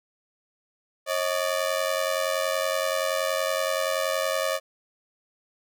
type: ring-modulated tone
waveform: sawtooth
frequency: 587.3 Hz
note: D5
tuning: in tune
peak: -17 dBFS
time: 1.06-4.6 s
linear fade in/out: 50 ms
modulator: 45.3 Hz
effects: none